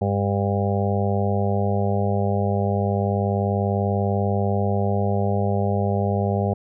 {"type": "harmonic tone", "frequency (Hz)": 100.3, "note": "G2", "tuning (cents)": 40, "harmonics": [1, 2, 4, 5, 6, 7, 8], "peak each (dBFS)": [-22, -25, -28, -29, -30, -30, -31], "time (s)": [0.01, 6.54], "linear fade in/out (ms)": 10, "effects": []}